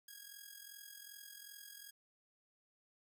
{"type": "tone with amplitude modulation", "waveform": "5% pulse", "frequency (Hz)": 1643, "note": "G#6", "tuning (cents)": -19, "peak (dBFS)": -38, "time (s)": [0.08, 1.91], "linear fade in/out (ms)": 5, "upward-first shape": "sine", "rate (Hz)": 42.6, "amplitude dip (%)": 65, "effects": []}